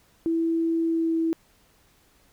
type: tone with pitch glide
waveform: sine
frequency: 329.6 to 326.8 Hz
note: E4 to E4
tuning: 0 to -15 cents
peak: -21 dBFS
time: 0.26-1.33 s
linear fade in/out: 0 ms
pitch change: -15 cents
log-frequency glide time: 0.84-1.17 s
effects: pink hiss -61 dBFS RMS until 2.32 s